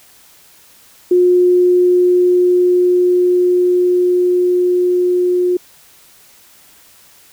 sine tone with level ramp, 358.8 Hz, F4, 47 cents sharp, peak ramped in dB -7 to -11 dBFS, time 1.11-5.57 s, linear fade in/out 5 ms, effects white hiss -46 dBFS RMS until 7.32 s

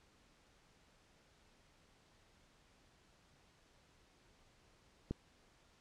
click, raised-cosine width 3 ms, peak -25 dBFS, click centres 5.11 s, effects pink hiss -69 dBFS RMS until 5.8 s + low-pass 7000 Hz 12 dB/octave

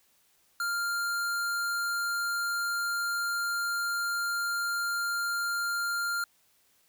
square tone, 1396.9 Hz, F6, in tune, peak -29 dBFS, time 0.6-6.24 s, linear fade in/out 2 ms, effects white hiss -67 dBFS RMS until 6.88 s

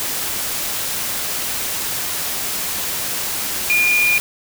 sine tone in noise, 2420 Hz, D#7, 49 cents flat, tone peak -13 dBFS, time 3.7-4.18 s, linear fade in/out 0 ms, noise white, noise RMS -23 dBFS, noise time 0-4.2 s, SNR +7 dB, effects none

